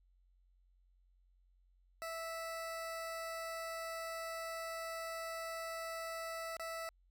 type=tone with dropouts; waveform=20% pulse; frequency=657 Hz; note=E5; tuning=6 cents flat; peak=-36 dBFS; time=2.02-6.89 s; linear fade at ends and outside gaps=0 ms; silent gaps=6.568-6.596 s; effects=added 45 Hz sine -67 dBFS peak until 7.1 s